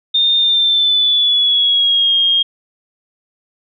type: tone with pitch glide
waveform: sine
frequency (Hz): 3635 to 3238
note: A#7 to G#7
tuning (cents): -44 to -45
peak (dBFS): -10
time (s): 0.14-2.43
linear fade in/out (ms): 10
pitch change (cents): -201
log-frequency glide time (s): 0.37-2.14
effects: none